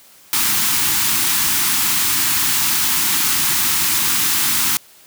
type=band-stop noise; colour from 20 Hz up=white; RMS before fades=-17 dBFS; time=0.33-4.77 s; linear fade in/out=0 ms; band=360 to 830 Hz; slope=48 dB/octave; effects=white hiss -47 dBFS RMS until 5.06 s + high-pass 80 Hz 12 dB/octave